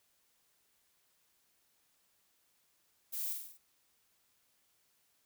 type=noise with echo; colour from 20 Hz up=violet; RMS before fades=-39 dBFS; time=3.12-3.34 s; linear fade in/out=20 ms; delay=48 ms; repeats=5; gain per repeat=-4 dB; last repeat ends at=3.58 s; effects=white hiss -74 dBFS RMS until 5.25 s